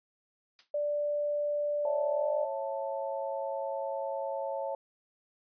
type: noise with exponential decay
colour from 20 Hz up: blue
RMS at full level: -44 dBFS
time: 0.59-0.71 s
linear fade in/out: 0 ms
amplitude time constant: 26 ms
type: tone with pitch glide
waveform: sine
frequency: 587.3 to 597.2 Hz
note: D5 to D5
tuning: 0 to +29 cents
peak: -28 dBFS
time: 0.74-2.45 s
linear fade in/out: 5 ms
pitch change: +29 cents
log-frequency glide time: 2.1-2.29 s
type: chord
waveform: sine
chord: A major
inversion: first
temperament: just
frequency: 550 / 660 / 880 Hz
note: C#5 / E5 / A5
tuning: -14 / +2 / 0 cents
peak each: -34 / -38 / -38 dBFS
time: 1.85-4.75 s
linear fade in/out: 2 ms
effects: resampled to 11025 Hz